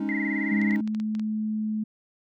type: chord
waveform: triangle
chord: Ab suspended fourth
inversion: none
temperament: equal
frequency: 207.7 / 277.2 / 311.1 Hz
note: Ab3 / Db4 / Eb4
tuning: 0 / 0 / 0 cents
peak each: -28 dBFS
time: 0-0.81 s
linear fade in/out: 5 ms
type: tone with vibrato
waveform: sine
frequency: 1993 Hz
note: B6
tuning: 15 cents sharp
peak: -29 dBFS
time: 0.09-0.76 s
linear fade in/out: 0 ms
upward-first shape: sine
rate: 19 Hz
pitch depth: 92 cents each way
type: tone with pitch glide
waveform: sine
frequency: 207.7 to 215.5 Hz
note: G#3 to A3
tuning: 0 to -36 cents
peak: -25 dBFS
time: 0.51-1.84 s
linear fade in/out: 10 ms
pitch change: +64 cents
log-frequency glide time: 0.71-0.82 s
type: clicks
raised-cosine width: 0.2 ms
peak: -26 dBFS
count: 7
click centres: 0.616 / 0.709 / 0.876 / 0.948 / 1 / 1.151 / 1.196 s
effects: none